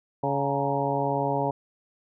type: harmonic tone with a mistuned harmonic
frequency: 140.1 Hz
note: C#3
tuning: 19 cents sharp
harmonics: 1 / 2 / 3 / 4 / 5 / 6 / 7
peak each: -31 / -32 / -31 / -30 / -31 / -31 / -31 dBFS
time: 0.23-1.51 s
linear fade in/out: 5 ms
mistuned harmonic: 7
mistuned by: -78 cents
effects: none